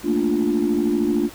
sine chord, Bb major seventh, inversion third, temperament equal, 220 / 233.1 / 293.7 / 349.2 Hz, A3 / Bb3 / D4 / F4, 0 / 0 / 0 / 0 cents, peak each -23 / -24 / -20 / -21 dBFS, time 0.03-1.3 s, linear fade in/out 50 ms, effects tanh soft clip ceiling -11 dBFS + pink hiss -41 dBFS RMS until 1.34 s

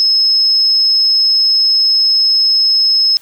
sine tone, 5180 Hz, E8, 31 cents flat, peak -8 dBFS, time 0-3.17 s, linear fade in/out 0 ms, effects white hiss -45 dBFS RMS until 3.21 s

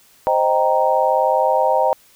sine chord, C minor seventh, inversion none, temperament equal, 523.3 / 622.3 / 784 / 932.3 Hz, C5 / Eb5 / G5 / Bb5, 0 / 0 / 0 / 0 cents, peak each -19 dBFS, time 0.27-1.93 s, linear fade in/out 0 ms, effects white hiss -52 dBFS RMS until 2.15 s

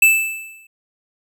square tone with exponential decay, 2637 Hz, E7, in tune, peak -7 dBFS, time 0.02-0.67 s, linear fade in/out 5 ms, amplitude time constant 140 ms, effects none

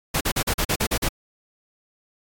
pink noise bursts, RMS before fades -22 dBFS, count 9, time 0.14-1.089 s, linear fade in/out 10 ms, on 69 ms, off 41 ms, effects AAC 64 kbps

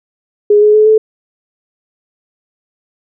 sine tone with pitch steps, 415.3 / 421.8 / 428.5 / 435.2 Hz, G#4 / G#4 / A4 / A4, 0 / +27 / -46 / -19 cents, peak -4 dBFS, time 0.5-0.98 s, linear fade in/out 5 ms, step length 120 ms, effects none

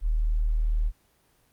sine tone, 38.89 Hz, D#1, in tune, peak -21 dBFS, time 0.01-0.92 s, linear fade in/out 50 ms, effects pink hiss -65 dBFS RMS until 1.52 s + Opus 24 kbps

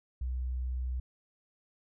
sine tone, 62.9 Hz, B1, 32 cents sharp, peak -31 dBFS, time 0.21-1 s, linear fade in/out 5 ms, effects none

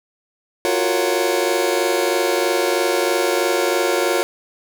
sawtooth chord, Gb major seventh, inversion third, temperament just, 346.9 / 370 / 462.5 / 555 Hz, F4 / Gb4 / Bb4 / Db5, -12 / 0 / -14 / +2 cents, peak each -18 dBFS, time 0.65-4.23 s, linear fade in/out 0 ms, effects none

